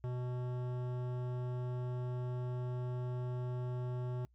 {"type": "tone with hard clipping", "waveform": "sine", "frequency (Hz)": 124.4, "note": "B2", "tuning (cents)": 13, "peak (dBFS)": -38, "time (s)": [0.04, 4.25], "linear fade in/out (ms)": 0, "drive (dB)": 15, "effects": ["noise-tail reverb RT60 0.1 s tail -26 dB re dry", "added 60 Hz sine -65 dBFS peak until 4.34 s"]}